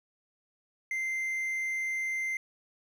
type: tone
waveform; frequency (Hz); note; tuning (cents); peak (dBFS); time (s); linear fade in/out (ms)
triangle; 2084; C7; -7; -28; 0.91-2.37; 2
effects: none